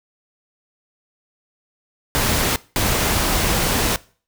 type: noise bursts at uneven times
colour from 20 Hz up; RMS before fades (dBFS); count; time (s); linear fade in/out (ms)
pink; -19; 2; 2.15-2.56 / 2.76-3.96; 0
effects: noise-tail reverb RT60 0.4 s tail -21 dB re dry